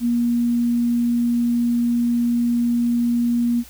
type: tone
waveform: sine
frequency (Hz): 238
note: A#3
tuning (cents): +36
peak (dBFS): -16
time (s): 0-3.64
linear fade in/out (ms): 50
effects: added 60 Hz sine -46 dBFS peak until 3.69 s + white hiss -45 dBFS RMS until 3.69 s